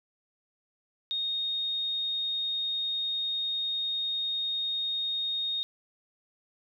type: tone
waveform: sine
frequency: 3710 Hz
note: A#7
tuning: 9 cents flat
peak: -28 dBFS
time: 1.11-5.63 s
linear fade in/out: 0 ms
effects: 11-bit